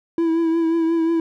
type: tone with vibrato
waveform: triangle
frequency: 329.6 Hz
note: E4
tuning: in tune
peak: -14 dBFS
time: 0.18-1.2 s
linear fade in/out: 2 ms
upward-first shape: triangle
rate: 5.6 Hz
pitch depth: 38 cents each way
effects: none